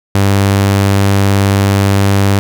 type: tone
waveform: sawtooth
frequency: 99 Hz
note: G2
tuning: 18 cents sharp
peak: -4 dBFS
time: 0.15-2.39 s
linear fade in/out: 0 ms
effects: none